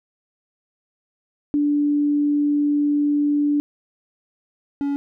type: tone pair in turn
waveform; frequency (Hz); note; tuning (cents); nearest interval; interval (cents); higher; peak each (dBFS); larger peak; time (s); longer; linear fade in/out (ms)
sine / triangle; 291.9 / 282.8; D4 / C#4; -10 / +35; minor second; 55; first; -16 / -18; first; 1.54-3.6 / 4.81-4.96; first; 0
effects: none